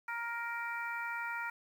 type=harmonic tone; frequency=467.9 Hz; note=A#4; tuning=6 cents sharp; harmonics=2 / 3 / 4 / 5; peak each=-41 / -39 / -43 / -44 dBFS; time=0.08-1.5 s; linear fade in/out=5 ms; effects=10-bit